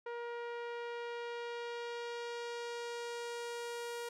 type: tone with low-pass filter sweep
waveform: sawtooth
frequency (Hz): 473.7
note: A#4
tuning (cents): +28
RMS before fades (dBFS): -42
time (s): 0.06-4.09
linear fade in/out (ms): 5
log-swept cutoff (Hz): 1800 to 12000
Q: 0.88
effects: none